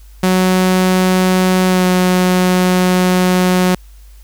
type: tone with pitch glide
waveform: sawtooth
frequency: 185 to 182.56 Hz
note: F#3 to F#3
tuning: 0 to -23 cents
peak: -6 dBFS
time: 0.23-3.75 s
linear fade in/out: 5 ms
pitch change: -23 cents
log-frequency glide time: 1.67-1.86 s
effects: added 50 Hz sine -36 dBFS peak until 4.23 s + white hiss -51 dBFS RMS until 4.23 s